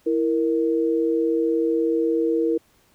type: tone pair together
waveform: sine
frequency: 329.6 / 466.1 Hz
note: E4 / A#4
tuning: 0 / 0 cents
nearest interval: tritone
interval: 600 cents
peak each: -21 dBFS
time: 0.06-2.58 s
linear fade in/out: 10 ms
effects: pink hiss -60 dBFS RMS until 2.94 s